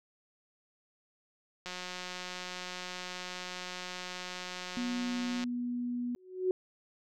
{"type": "click train", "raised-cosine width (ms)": 0.2, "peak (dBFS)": -23, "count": 685, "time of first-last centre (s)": [1.66, 5.439], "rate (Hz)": 181}
{"type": "tone", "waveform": "sine", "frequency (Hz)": 243.6, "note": "B3", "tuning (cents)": -24, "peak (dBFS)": -32, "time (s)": [4.77, 6.15], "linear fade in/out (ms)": 0}
{"type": "tone with exponential growth", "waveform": "sine", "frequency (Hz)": 370, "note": "F#4", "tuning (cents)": 0, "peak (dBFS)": -23, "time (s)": [6.16, 6.51], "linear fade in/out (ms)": 1, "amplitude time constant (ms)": 75}
{"effects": []}